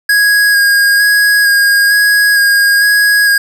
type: tone with vibrato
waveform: square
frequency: 1644 Hz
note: G#6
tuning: 18 cents flat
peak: -7 dBFS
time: 0.09-3.38 s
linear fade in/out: 5 ms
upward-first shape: square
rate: 1.1 Hz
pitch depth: 15 cents each way
effects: none